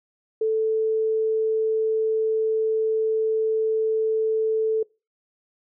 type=tone; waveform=sine; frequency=440 Hz; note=A4; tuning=in tune; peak=-19 dBFS; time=0.41-4.83 s; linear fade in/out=5 ms; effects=noise-tail reverb RT60 0.3 s tail -25 dB re dry